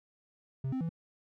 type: tone with pitch steps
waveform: triangle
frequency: 133.1 / 260.4 / 165.5 Hz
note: C3 / C4 / E3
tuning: +30 / -8 / +7 cents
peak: -29 dBFS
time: 0.64-0.892 s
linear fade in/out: 5 ms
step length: 84 ms
effects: none